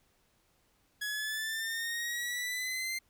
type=exponential sweep; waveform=sawtooth; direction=up; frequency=1676 to 2095 Hz; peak=-30 dBFS; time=1.01-2.99 s; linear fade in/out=10 ms; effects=pink hiss -71 dBFS RMS until 3.09 s